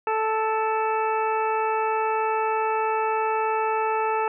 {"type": "harmonic tone with a mistuned harmonic", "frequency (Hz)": 439.2, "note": "A4", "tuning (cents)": -3, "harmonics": [1, 2, 3, 4, 5, 6], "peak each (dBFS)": [-26, -24, -29, -37, -41, -35], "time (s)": [0.07, 4.28], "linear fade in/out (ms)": 2, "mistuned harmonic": 5, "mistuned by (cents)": 45, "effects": []}